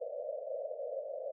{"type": "band-pass noise", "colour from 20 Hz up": "pink", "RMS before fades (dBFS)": -40, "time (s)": [0, 1.32], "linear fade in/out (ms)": 20, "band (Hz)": [500, 640], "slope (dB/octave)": 96, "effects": []}